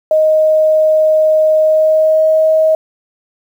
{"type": "tone with pitch glide", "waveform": "sine", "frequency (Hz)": [624, 632.3], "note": ["D#5", "D#5"], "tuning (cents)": [5, 28], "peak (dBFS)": -7, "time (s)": [0.11, 2.75], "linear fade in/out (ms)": 2, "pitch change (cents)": 23, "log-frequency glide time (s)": [1.58, 2.49], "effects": ["7-bit"]}